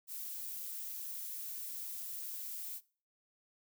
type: noise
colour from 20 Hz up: violet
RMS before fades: -43 dBFS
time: 0.07-2.81 s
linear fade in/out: 50 ms
effects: noise-tail reverb RT60 0.4 s tail -21 dB re dry